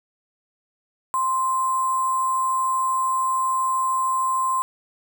sine tone with sample-and-hold, 1046.5 Hz, C6, in tune, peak -19 dBFS, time 1.14-4.62 s, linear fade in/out 0 ms, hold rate 8820 Hz, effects none

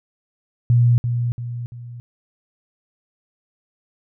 sine tone with echo, 120 Hz, B2, 49 cents flat, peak -11 dBFS, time 0.7-0.98 s, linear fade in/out 0 ms, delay 340 ms, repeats 3, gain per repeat -7 dB, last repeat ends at 2 s, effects none

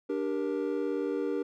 triangle chord, G minor, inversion second, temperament just, 294 / 392 / 470.4 Hz, D4 / G4 / Bb4, +2 / 0 / +16 cents, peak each -31 dBFS, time 0.09-1.43 s, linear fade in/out 10 ms, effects none

